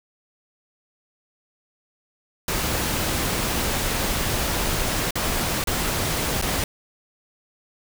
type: noise with dropouts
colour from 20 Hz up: pink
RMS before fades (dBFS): -24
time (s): 2.48-6.64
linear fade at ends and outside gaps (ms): 2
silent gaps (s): 5.108-5.155 / 5.64-5.672 / 6.415-6.423
effects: none